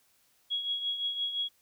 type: tone with tremolo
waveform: sine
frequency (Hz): 3322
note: G#7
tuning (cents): 0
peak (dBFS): -27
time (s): 0.5-1.49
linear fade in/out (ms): 20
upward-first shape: triangle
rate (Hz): 5.8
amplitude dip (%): 65
effects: white hiss -68 dBFS RMS until 1.61 s